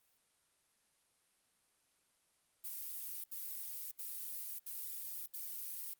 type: noise bursts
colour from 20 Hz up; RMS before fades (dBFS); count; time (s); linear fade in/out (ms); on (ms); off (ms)
violet; -44; 5; 2.64-5.936; 5; 600; 74
effects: white hiss -75 dBFS RMS until 5.99 s + Opus 32 kbps